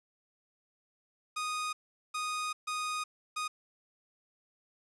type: tone bursts at uneven times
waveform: sawtooth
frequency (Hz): 1240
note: D#6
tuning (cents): -6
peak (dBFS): -29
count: 4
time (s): 1.36-1.73 / 2.14-2.53 / 2.67-3.04 / 3.36-3.48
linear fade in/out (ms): 10
effects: resampled to 24000 Hz + 10-bit